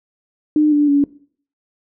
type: tone with pitch steps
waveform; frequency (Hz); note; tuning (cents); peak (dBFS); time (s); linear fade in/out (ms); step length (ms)
sine; 302.5 / 293.4 / 284.5; D#4 / D4 / C#4; -49 / -2 / +45; -10; 0.56-1.04; 2; 160
effects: noise-tail reverb RT60 0.5 s tail -20 dB re dry